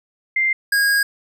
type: tone pair in turn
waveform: sine / square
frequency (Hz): 2093 / 1635.6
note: C7 / G#6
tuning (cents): 0 / -27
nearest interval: major third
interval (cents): 427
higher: first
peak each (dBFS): -15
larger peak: neither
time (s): 0.36-0.53 / 0.72-1.03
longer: second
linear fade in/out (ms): 5
effects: none